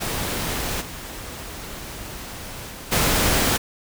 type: noise with level steps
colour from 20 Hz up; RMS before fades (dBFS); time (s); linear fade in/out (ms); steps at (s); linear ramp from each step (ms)
pink; -26 / -35 / -37 / -19; 0-3.58; 20; 0.8 / 2.69 / 2.91; 20
effects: none